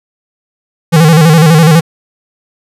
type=tone with vibrato; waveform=square; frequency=160 Hz; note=D#3; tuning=49 cents sharp; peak=-3 dBFS; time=0.92-1.81 s; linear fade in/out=20 ms; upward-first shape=square; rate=12 Hz; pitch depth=82 cents each way; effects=resampled to 32000 Hz